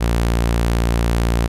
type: tone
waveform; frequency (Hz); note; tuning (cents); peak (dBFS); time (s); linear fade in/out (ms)
sawtooth; 57.9; A#1; -11; -11; 0-1.48; 20
effects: resampled to 32000 Hz